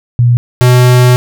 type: tone pair in turn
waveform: sine / square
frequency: 120.7 / 124.67 Hz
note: B2 / B2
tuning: -39 / +17 cents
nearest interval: minor second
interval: 56 cents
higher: second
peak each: -4 dBFS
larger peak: neither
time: 0.19-0.37 / 0.61-1.16 s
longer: second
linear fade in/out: 0 ms
effects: none

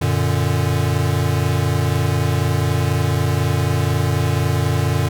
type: chord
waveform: square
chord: Gb augmented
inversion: none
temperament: equal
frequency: 92.5 / 116.54 / 146.83 Hz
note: Gb2 / Bb2 / D3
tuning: 0 / 0 / 0 cents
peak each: -21 dBFS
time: 0.01-5.09 s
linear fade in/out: 10 ms
effects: none

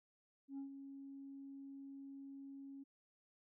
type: tone with ADSR envelope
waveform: sine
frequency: 274.9 Hz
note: C#4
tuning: 14 cents flat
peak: -40 dBFS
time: 0.48-2.84 s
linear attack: 100 ms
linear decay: 110 ms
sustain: -9 dB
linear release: 15 ms
effects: tanh soft clip ceiling -42 dBFS

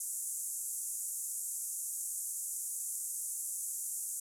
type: band-pass noise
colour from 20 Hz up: pink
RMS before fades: -39 dBFS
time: 0-4.2 s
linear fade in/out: 5 ms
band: 7000 to 12000 Hz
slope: 48 dB/octave
effects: none

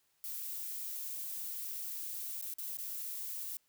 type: noise with dropouts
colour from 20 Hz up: violet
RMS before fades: -41 dBFS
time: 0.24-3.57 s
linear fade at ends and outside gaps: 1 ms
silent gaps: 2.414-2.423 / 2.538-2.584 / 2.771-2.786 s
effects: white hiss -75 dBFS RMS until 3.68 s

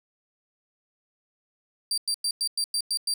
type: tone bursts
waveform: 30% pulse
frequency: 4699 Hz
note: D8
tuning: in tune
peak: -21 dBFS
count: 8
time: 1.91-3.139 s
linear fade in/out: 2 ms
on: 67 ms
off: 99 ms
effects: none

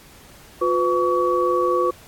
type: tone cluster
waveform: sine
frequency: 356.8 / 502 / 1132 Hz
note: F4 / B4 / C#6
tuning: +37 / +28 / +36 cents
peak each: -21 dBFS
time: 0.61-1.91 s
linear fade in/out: 10 ms
effects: pink hiss -47 dBFS RMS until 2.07 s + AAC 64 kbps

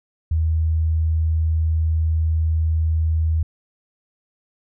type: tone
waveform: sine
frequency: 80 Hz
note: D#2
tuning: 49 cents sharp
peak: -16 dBFS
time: 0.31-3.43 s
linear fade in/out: 5 ms
effects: none

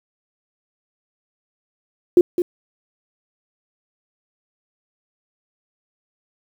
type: tone with echo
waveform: sine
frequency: 353.6 Hz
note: F4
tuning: 22 cents sharp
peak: -6 dBFS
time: 2.17-2.21 s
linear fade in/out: 2 ms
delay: 210 ms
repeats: 1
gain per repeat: -9 dB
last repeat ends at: 2.42 s
effects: 7-bit

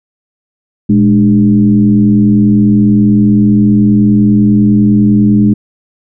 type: tone with frequency modulation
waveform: sine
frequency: 207.7 Hz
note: G#3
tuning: in tune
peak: -4 dBFS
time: 0.89-5.54 s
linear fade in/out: 10 ms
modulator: 90.1 Hz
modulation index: 0.84
effects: none

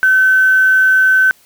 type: tone with quantisation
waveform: sine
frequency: 1527 Hz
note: G6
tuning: 46 cents flat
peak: -7 dBFS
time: 0.03-1.31 s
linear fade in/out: 0 ms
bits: 5
effects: white hiss -50 dBFS RMS until 1.45 s

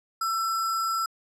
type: tone with sample-and-hold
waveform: sine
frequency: 1336 Hz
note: E6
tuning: 23 cents sharp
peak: -24 dBFS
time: 0.21-1.06 s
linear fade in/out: 5 ms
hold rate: 6300 Hz
effects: low-pass 12000 Hz 12 dB/octave

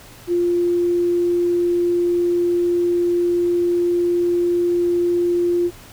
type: tone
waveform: sine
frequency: 349.2 Hz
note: F4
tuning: in tune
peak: -15 dBFS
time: 0.27-5.71 s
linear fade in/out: 50 ms
effects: added 110 Hz sine -47 dBFS peak until 5.92 s + pink hiss -43 dBFS RMS until 5.92 s

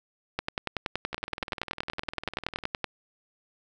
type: two click trains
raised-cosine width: 0.3 ms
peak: -20 / -12 dBFS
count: 31 / 27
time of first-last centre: 1.13-2.638 / 0.39-2.843 s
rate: 19.9 / 10.6 Hz
effects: none

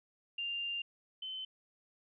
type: tone pair in turn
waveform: sine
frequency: 2794 / 3061 Hz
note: F7 / G7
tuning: 0 / -42 cents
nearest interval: major second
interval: 158 cents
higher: second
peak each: -35 / -39 dBFS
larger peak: first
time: 0.38-0.82 / 1.22-1.45 s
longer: first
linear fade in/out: 5 ms
effects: none

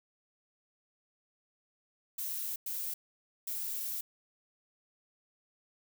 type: noise bursts at uneven times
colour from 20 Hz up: violet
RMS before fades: -37 dBFS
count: 3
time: 2.18-2.56 / 2.66-2.94 / 3.47-4.01 s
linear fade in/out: 5 ms
effects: none

